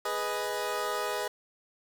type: chord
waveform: 20% pulse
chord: G# minor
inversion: none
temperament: equal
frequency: 415.3 / 493.9 / 622.3 Hz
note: G#4 / B4 / D#5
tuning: 0 / 0 / 0 cents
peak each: -30 dBFS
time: 0.05-1.28 s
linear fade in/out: 5 ms
effects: 8-bit